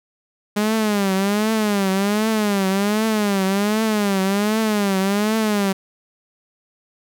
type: tone with vibrato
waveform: sawtooth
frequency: 205.3 Hz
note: G#3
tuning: 20 cents flat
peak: -13 dBFS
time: 0.56-5.73 s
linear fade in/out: 10 ms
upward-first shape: triangle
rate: 1.3 Hz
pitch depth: 150 cents each way
effects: none